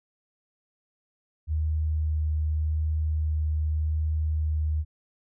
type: tone with vibrato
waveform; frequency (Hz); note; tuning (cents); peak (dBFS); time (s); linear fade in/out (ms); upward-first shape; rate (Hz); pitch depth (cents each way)
sine; 77.4; D#2; -9; -23; 1.47-4.85; 50; sine; 0.85; 9
effects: none